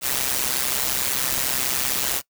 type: noise with amplitude modulation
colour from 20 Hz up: white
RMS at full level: -20 dBFS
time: 0.01-2.22 s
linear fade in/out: 50 ms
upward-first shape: sine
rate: 131 Hz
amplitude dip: 80%
effects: noise-tail reverb RT60 0.1 s tail -21 dB re dry